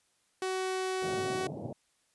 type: tone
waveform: sawtooth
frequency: 375.1 Hz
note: F#4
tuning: 24 cents sharp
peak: -27 dBFS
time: 0.42-1.47 s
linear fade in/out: 2 ms
type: band-pass noise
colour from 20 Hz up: pink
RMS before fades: -40 dBFS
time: 1.02-1.73 s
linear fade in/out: 5 ms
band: 100 to 750 Hz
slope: 48 dB/octave
effects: white hiss -72 dBFS RMS until 2.14 s + resampled to 24000 Hz